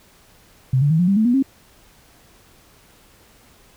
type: tone with pitch steps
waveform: sine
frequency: 130 / 144.24 / 160.05 / 177.59 / 197.04 / 218.6 / 242.6 / 269.2 Hz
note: C3 / D3 / D#3 / F3 / G3 / A3 / B3 / C4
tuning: -11 / -31 / +49 / +29 / +9 / -11 / -31 / +49 cents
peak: -13 dBFS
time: 0.73-1.426 s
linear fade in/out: 5 ms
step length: 87 ms
effects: pink hiss -52 dBFS RMS until 3.76 s